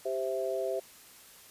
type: chord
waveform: sine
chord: C major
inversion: second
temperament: equal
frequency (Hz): 392 / 523.3 / 659.3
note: G4 / C5 / E5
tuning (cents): 0 / 0 / 0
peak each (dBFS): -34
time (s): 0.05-0.8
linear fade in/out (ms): 10
effects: white hiss -54 dBFS RMS until 1.5 s + resampled to 32000 Hz